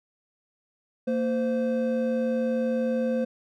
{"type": "tone pair together", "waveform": "triangle", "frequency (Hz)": [230, 516.6], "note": ["A#3", "C5"], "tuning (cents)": [-23, -22], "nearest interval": "octave + major second", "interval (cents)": 1401, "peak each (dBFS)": -24, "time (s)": [1.07, 3.25], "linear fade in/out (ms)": 10, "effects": []}